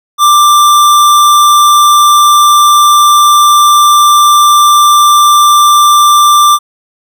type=tone; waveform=square; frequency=1182 Hz; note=D6; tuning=11 cents sharp; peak=-3 dBFS; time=0.18-6.59 s; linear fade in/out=50 ms; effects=none